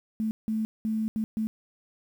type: tone bursts at uneven times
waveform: sine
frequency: 219.2 Hz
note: A3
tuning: 6 cents flat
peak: -25 dBFS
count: 5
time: 0.2-0.31 / 0.48-0.65 / 0.85-1.08 / 1.16-1.24 / 1.37-1.47 s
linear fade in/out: 0 ms
effects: 9-bit